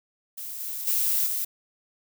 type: noise with level steps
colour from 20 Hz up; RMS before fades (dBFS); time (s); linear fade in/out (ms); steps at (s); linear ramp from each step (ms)
violet; -36 / -33 / -24 / -28; 0.37-1.45; 10; 0.6 / 0.87 / 1.26; 5
effects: none